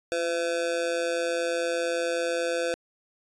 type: tone with amplitude modulation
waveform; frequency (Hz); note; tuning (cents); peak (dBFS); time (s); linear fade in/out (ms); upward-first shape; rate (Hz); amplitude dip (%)
square; 508; B4; +49; -22; 0.12-2.74; 0; sine; 165; 90
effects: resampled to 22050 Hz